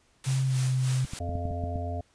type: noise with tremolo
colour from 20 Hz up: white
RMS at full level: -36 dBFS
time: 0.24-1.19 s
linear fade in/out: 2 ms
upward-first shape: sine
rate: 3.3 Hz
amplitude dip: 65%
type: tone with pitch glide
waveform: sine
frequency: 132.7 to 129.52 Hz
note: C3 to C3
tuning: +25 to -17 cents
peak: -23 dBFS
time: 0.26-1.06 s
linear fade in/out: 20 ms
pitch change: -42 cents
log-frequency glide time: 0.46-0.57 s
type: clicks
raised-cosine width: 5 ms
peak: -23 dBFS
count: 8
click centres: 1.048 / 1.135 / 1.292 / 1.354 / 1.455 / 1.51 / 1.639 / 1.758 s
type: harmonic tone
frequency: 86.8 Hz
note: F2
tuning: 10 cents flat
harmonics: 1 / 3 / 5 / 7 / 8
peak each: -31 / -40 / -43 / -40 / -37 dBFS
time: 1.2-2.01 s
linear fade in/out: 5 ms
effects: pink hiss -65 dBFS RMS until 2.14 s + resampled to 22050 Hz